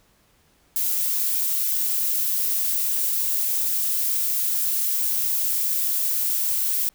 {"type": "noise", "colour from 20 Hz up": "violet", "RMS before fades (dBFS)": -23, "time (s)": [0.76, 6.89], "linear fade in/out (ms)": 0, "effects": ["pink hiss -61 dBFS RMS until 6.94 s"]}